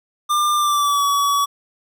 square tone with pitch glide, 1196 to 1135.4 Hz, D6 to C#6, +31 to +41 cents, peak -16 dBFS, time 0.29-1.46 s, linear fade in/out 20 ms, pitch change -90 cents, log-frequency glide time 0.55-1.04 s, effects none

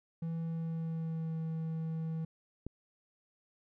triangle tone with pitch glide, 164.81 to 161.33 Hz, E3 to E3, 0 to -37 cents, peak -32 dBFS, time 0.22-2.25 s, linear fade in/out 5 ms, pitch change -37 cents, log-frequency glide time 0.38-1.37 s
click, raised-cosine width 3 ms, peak -27 dBFS, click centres 2.666 s
effects none

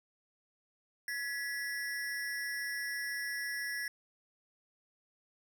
square ring-modulated tone, 1819 Hz, A#6, 43 cents flat, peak -33 dBFS, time 1.08-3.88 s, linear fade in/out 2 ms, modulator 137 Hz, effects none

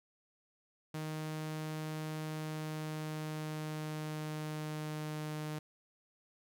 sawtooth tone with pitch glide, 155.56 to 152.98 Hz, D#3 to D#3, 0 to -29 cents, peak -34 dBFS, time 0.94-5.59 s, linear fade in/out 5 ms, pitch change -29 cents, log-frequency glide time 2.25-5.3 s, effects none

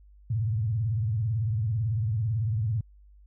sine tone with vibrato, 110 Hz, A2, in tune, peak -24 dBFS, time 0.3-2.81 s, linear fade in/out 5 ms, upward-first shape triangle, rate 18 Hz, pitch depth 250 cents each way, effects added 50 Hz sine -51 dBFS peak until 3.26 s

